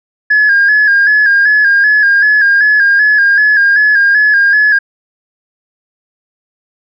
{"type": "tone with vibrato", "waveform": "sine", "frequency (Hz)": 1659, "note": "G#6", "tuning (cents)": -2, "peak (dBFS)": -4, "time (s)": [0.3, 4.79], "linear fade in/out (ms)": 10, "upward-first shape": "square", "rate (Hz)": 2.6, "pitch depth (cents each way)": 47, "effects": ["tanh soft clip ceiling -2 dBFS"]}